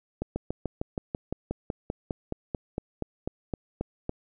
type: slowing click train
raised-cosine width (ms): 2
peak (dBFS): -16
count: 20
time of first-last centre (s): 0.22-4.094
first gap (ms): 140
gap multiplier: 1.04
effects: none